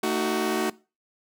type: chord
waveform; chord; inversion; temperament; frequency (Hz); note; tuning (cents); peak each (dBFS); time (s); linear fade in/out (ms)
sawtooth; D# diminished; second; just; 224 / 311.1 / 373.4; A3 / D#4 / F#4; +31 / 0 / +16; -25 / -26 / -22; 0.03-0.7; 5
effects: noise-tail reverb RT60 0.3 s tail -20 dB re dry